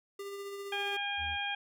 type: tone with tremolo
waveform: square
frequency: 399.2 Hz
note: G4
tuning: 32 cents sharp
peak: -39 dBFS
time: 0.19-0.97 s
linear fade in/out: 5 ms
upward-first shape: sine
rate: 15 Hz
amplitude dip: 30%
type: harmonic tone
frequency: 809 Hz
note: G#5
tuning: 46 cents flat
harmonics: 1 / 2 / 3 / 4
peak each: -38 / -38 / -38 / -38 dBFS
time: 0.72-1.55 s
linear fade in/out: 5 ms
type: tone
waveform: triangle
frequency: 77.9 Hz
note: D#2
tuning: 3 cents sharp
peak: -40 dBFS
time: 1.17-1.38 s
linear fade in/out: 50 ms
effects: none